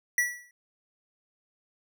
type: tone with exponential decay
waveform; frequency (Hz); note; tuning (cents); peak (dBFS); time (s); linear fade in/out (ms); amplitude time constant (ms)
square; 1947; B6; -25; -20; 0.18-0.51; 2; 70
effects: none